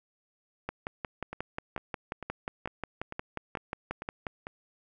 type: two click trains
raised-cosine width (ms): 0.5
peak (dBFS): -23 / -18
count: 8 / 21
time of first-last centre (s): 1.33-4.469 / 0.69-4.268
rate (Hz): 2.23 / 5.59
effects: none